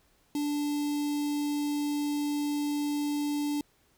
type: tone with notch filter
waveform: square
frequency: 292.3 Hz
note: D4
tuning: 8 cents flat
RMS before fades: -30 dBFS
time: 0.35-3.61 s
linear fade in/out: 2 ms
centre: 1500 Hz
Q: 0.57
effects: pink hiss -67 dBFS RMS until 3.97 s